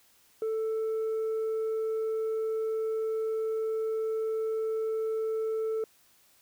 sine tone, 441.6 Hz, A4, 6 cents sharp, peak -25 dBFS, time 0.42-5.84 s, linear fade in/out 2 ms, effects tanh soft clip ceiling -27 dBFS + white hiss -63 dBFS RMS until 6.41 s

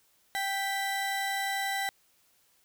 35% pulse tone pair together, 784 / 1975.6 Hz, G5 / B6, 0 / 0 cents, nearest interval octave + major third, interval 1600 cents, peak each -30 / -31 dBFS, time 0.35-1.89 s, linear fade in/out 0 ms, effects white hiss -67 dBFS RMS until 2.64 s

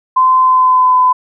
sine tone with pitch glide, 1030 to 1010 Hz, C6 to B5, -28 to +39 cents, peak -6 dBFS, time 0.16-1.13 s, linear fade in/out 10 ms, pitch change -33 cents, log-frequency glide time 0.4-0.97 s, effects none

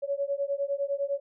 sine beating tone pair, 556 / 565.9 Hz, C#5 / C#5, +5 / +36 cents, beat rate 9.9 Hz, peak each -30 dBFS, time 0.02-1.2 s, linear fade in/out 20 ms, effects none

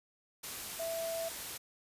sine tone in noise, 661 Hz, E5, 5 cents sharp, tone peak -35 dBFS, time 0.79-1.29 s, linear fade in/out 10 ms, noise white, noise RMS -42 dBFS, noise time 0.43-1.58 s, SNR +4 dB, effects resampled to 32000 Hz

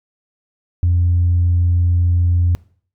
sine tone, 87.31 Hz, F2, in tune, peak -10 dBFS, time 0.83-2.55 s, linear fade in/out 0 ms, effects noise-tail reverb RT60 0.5 s tail -23 dB re dry + tanh soft clip ceiling -8 dBFS

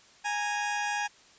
20% pulse tone pair together, 827 / 929.8 Hz, G#5 / A#5, -8 / -5 cents, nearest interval major second, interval 203 cents, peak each -24 / -33 dBFS, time 0.24-1.08 s, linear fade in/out 20 ms, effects white hiss -57 dBFS RMS until 1.38 s + resampled to 16000 Hz

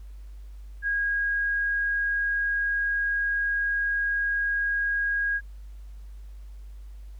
sine tone, 1638 Hz, G#6, 24 cents flat, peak -23 dBFS, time 0.82-5.41 s, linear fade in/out 50 ms, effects added 50 Hz sine -39 dBFS peak until 7.19 s + pink hiss -64 dBFS RMS until 7.19 s

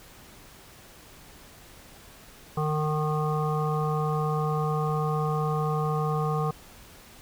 harmonic tone with a mistuned harmonic, 152.6 Hz, D#3, 33 cents flat, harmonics 1 / 3 / 5 / 7 / 8, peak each -26 / -31 / -33 / -34 / -35 dBFS, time 2.57-6.51 s, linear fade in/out 5 ms, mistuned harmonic 7, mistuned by +22 cents, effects pink hiss -50 dBFS RMS until 7.21 s

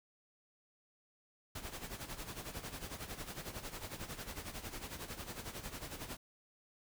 pink noise with tremolo, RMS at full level -43 dBFS, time 1.55-6.17 s, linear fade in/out 5 ms, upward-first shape sine, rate 11 Hz, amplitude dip 70%, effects none

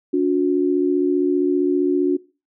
sine tone pair together, 286.5 / 361.7 Hz, D4 / F#4, -43 / -39 cents, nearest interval major third, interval 404 cents, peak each -18 dBFS, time 0.13-2.17 s, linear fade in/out 10 ms, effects noise-tail reverb RT60 0.3 s tail -19 dB re dry

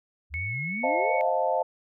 sine exponential sweep, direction up, 69.3 to 801 Hz, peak -32 dBFS, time 0.3-1.33 s, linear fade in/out 50 ms
sine tone with vibrato, 2195 Hz, C#7, 18 cents flat, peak -30 dBFS, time 0.34-1.21 s, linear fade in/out 0 ms, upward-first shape triangle, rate 2.8 Hz, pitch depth 25 cents each way
sine chord, F dominant seventh, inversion second, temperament equal, 523.3 / 622.3 / 698.5 / 880 Hz, C5 / Eb5 / F5 / A5, 0 / 0 / 0 / 0 cents, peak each -28 dBFS, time 0.83-1.63 s, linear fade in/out 10 ms
effects none

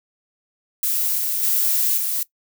violet noise with level steps, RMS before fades -21 / -23 / -19 / -23 dBFS, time 0.83-2.23 s, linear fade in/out 2 ms, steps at 1.17 / 1.42 / 1.96 s, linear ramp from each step 20 ms, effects noise-tail reverb RT60 0.1 s tail -19 dB re dry

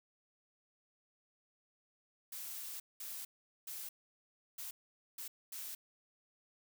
blue noise bursts at uneven times, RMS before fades -45 dBFS, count 6, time 2.32-2.8 / 3-3.25 / 3.67-3.89 / 4.58-4.71 / 5.18-5.28 / 5.52-5.75 s, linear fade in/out 5 ms, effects none

